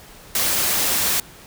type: noise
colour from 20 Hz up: white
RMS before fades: -20 dBFS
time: 0.35-1.2 s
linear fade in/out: 2 ms
effects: pink hiss -44 dBFS RMS until 1.46 s